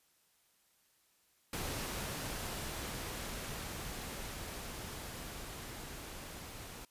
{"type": "noise with level ramp", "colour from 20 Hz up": "pink", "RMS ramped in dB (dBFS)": [-39, -48], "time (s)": [1.53, 6.85], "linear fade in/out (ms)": 2, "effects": ["white hiss -72 dBFS RMS until 6.9 s", "resampled to 32000 Hz"]}